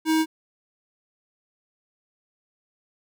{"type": "tone", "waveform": "square", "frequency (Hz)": 317.4, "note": "D#4", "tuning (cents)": 35, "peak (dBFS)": -19, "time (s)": [0.05, 0.26], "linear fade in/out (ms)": 50, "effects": []}